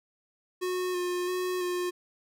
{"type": "tone with vibrato", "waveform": "square", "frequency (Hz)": 361.1, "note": "F#4", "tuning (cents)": -42, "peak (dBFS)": -29, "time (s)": [0.61, 1.91], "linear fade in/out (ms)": 20, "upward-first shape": "square", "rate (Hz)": 1.5, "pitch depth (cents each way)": 18, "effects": []}